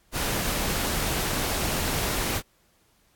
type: noise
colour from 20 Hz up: pink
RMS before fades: -27 dBFS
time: 0.12-2.42 s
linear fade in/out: 50 ms
effects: pink hiss -64 dBFS RMS until 3.15 s + AAC 64 kbps